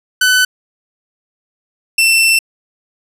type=tone pair in turn; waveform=sawtooth; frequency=1505 / 2682 Hz; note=F#6 / E7; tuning=+29 / +29 cents; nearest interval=minor seventh; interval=1000 cents; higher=second; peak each=-5 dBFS; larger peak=neither; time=0.21-0.45 / 1.98-2.39 s; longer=second; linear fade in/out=5 ms; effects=resampled to 32000 Hz + 7-bit